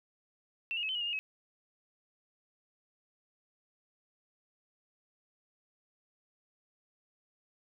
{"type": "tone with pitch steps", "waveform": "sine", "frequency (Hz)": [2692, 2859, 2578, 3069, 2901, 2816, 2852, 2562], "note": ["E7", "F7", "E7", "G7", "F#7", "F7", "F7", "E7"], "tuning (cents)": [36, 40, -39, -37, -35, 14, 36, -50], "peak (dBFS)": -32, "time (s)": [0.71, 1.19], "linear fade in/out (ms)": 0, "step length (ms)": 60, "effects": ["12-bit"]}